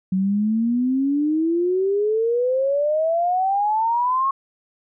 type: exponential sweep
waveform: sine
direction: up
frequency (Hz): 185 to 1100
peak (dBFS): -17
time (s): 0.12-4.31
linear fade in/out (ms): 5
effects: none